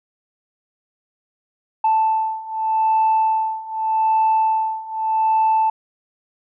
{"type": "beating tone pair", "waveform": "sine", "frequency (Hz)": [880, 880.83], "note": ["A5", "A5"], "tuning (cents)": [0, 2], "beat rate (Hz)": 0.83, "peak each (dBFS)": [-19, -17], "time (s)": [1.84, 5.7], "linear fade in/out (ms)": 5, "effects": ["tanh soft clip ceiling -10 dBFS"]}